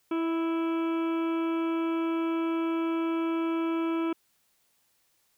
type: harmonic tone with a mistuned harmonic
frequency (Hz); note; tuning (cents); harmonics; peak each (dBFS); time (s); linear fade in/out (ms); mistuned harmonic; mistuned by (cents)
329.6; E4; 0; 1 / 2 / 3 / 4 / 5 / 7 / 8 / 9 / 10; -26 / -41 / -39 / -39 / -51 / -45 / -49 / -55 / -53; 0.11-4.13; 5; 2; -19
effects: white hiss -70 dBFS RMS until 5.37 s